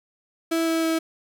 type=tone with pitch steps; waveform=35% pulse; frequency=328.6 / 326.5 / 324.5 Hz; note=E4 / E4 / E4; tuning=-5 / -17 / -27 cents; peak=-19 dBFS; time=0.51-0.99 s; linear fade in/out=10 ms; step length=160 ms; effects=none